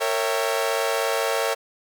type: chord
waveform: sawtooth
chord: A# diminished seventh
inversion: none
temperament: equal with one note detuned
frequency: 458.4 / 554.4 / 659.3 / 784 Hz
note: A#4 / C#5 / E5 / G5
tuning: -29 / 0 / 0 / 0 cents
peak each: -22 / -22 / -24 / -27 dBFS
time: 0-1.55 s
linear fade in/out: 20 ms
effects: none